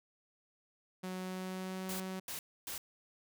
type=tone with pitch glide; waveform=sawtooth; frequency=185 to 187.91 Hz; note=F#3 to F#3; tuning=0 to +27 cents; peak=-35 dBFS; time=1.03-2.2 s; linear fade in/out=10 ms; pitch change=+27 cents; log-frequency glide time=1.17-1.9 s
type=noise bursts; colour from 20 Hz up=white; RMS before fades=-42 dBFS; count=3; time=1.89-2.78 s; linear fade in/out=2 ms; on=110 ms; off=280 ms
effects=none